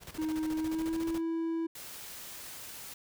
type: noise with tremolo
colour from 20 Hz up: pink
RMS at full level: -44 dBFS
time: 0-1.22 s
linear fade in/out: 50 ms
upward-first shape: square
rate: 14 Hz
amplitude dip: 70%
type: tone with pitch glide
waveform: triangle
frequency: 313.7 to 328.9 Hz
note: D#4 to E4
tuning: +14 to -4 cents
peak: -28 dBFS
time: 0.18-1.67 s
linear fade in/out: 10 ms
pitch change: +82 cents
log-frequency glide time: 0.54-1.06 s
type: noise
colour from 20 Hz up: white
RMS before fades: -45 dBFS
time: 1.75-2.94 s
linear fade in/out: 5 ms
effects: none